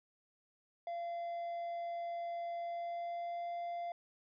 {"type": "tone with pitch glide", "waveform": "triangle", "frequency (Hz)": [686, 691.6], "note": ["F5", "F5"], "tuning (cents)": [-31, -17], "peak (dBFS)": -36, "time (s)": [0.87, 3.92], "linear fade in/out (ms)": 2, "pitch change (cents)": 14, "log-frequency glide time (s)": [2.59, 3.51], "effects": ["resampled to 11025 Hz"]}